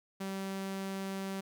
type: tone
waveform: sawtooth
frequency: 193.5 Hz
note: G3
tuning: 22 cents flat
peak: -32 dBFS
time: 0.2-1.41 s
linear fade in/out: 10 ms
effects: none